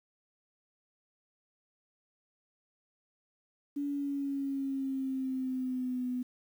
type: tone with pitch glide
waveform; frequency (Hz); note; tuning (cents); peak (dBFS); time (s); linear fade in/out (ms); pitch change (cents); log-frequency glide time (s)
sine; 285.3 to 249.8; C#4 to B3; +50 to +20; -31; 3.76-6.23; 10; -230; 3.87-6.08
effects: 10-bit